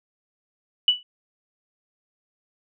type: tone with exponential decay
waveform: sine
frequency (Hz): 2960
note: F#7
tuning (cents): 0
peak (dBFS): -10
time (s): 0.88-1.03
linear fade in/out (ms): 2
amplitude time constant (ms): 31
effects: none